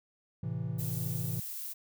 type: chord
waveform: triangle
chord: A minor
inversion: none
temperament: just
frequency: 110 / 132 / 165 Hz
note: A2 / C3 / E3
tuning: 0 / +16 / +2 cents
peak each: -35 dBFS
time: 0.43-1.4 s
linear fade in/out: 5 ms
type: noise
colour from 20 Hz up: violet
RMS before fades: -40 dBFS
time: 0.78-1.74 s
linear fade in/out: 20 ms
effects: none